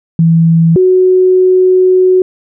sine tone pair in turn, 164.81 / 370 Hz, E3 / F#4, 0 / 0 cents, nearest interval octave + major second, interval 1400 cents, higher second, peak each -4 dBFS, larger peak neither, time 0.19-0.76 / 0.76-2.22 s, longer second, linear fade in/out 2 ms, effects none

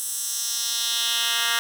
10% pulse tone with high-pass filter sweep, 233.1 Hz, A#3, in tune, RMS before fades -25 dBFS, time 0-1.59 s, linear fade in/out 0 ms, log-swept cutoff 8900 to 2000 Hz, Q 1.6, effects none

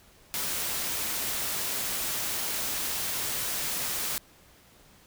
white noise, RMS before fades -31 dBFS, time 0.34-4.18 s, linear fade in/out 0 ms, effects pink hiss -57 dBFS RMS until 5.06 s

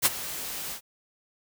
white noise with ADSR envelope, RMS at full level -19 dBFS, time 0.02-0.81 s, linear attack 36 ms, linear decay 30 ms, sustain -16 dB, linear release 82 ms, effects none

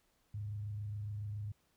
sine tone with frequency modulation, 103.83 Hz, G#2, in tune, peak -38 dBFS, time 0.34-1.52 s, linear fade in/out 5 ms, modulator 27.2 Hz, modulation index 0.27, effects pink hiss -75 dBFS RMS until 1.76 s

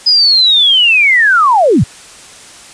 sine linear sweep, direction down, 5040 to 76.5 Hz, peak -5 dBFS, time 0.06-1.84 s, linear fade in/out 10 ms, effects white hiss -35 dBFS RMS until 2.73 s + resampled to 22050 Hz

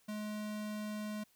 square tone, 211.5 Hz, G#3, 32 cents sharp, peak -39 dBFS, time 0.08-1.24 s, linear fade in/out 10 ms, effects white hiss -70 dBFS RMS until 1.35 s

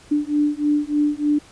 sine beating tone pair, 293.7 / 297 Hz, D4 / D4, 0 / +20 cents, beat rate 3.3 Hz, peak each -20 dBFS, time 0.11-1.39 s, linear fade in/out 10 ms, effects pink hiss -48 dBFS RMS until 1.51 s + resampled to 22050 Hz

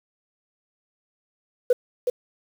sine tone with echo, 493.9 Hz, B4, in tune, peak -12 dBFS, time 1.7-1.73 s, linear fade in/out 5 ms, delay 370 ms, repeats 1, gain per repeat -6 dB, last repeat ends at 2.1 s, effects tanh soft clip ceiling -10 dBFS + 7-bit

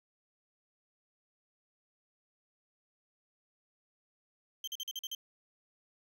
35% pulse tone bursts, 3136 Hz, G7, in tune, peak -35 dBFS, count 7, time 4.64-5.149 s, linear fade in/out 2 ms, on 35 ms, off 44 ms, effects none

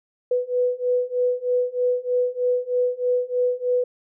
sine beating tone pair, 493.9 / 497.1 Hz, B4 / B4, 0 / +11 cents, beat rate 3.2 Hz, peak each -23 / -22 dBFS, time 0.31-3.84 s, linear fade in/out 5 ms, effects none

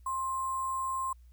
sine tone with sample-and-hold, 1056 Hz, C6, 16 cents sharp, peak -30 dBFS, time 0.06-1.13 s, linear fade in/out 5 ms, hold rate 8820 Hz, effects added 60 Hz sine -52 dBFS peak until 1.32 s + white hiss -75 dBFS RMS until 1.32 s

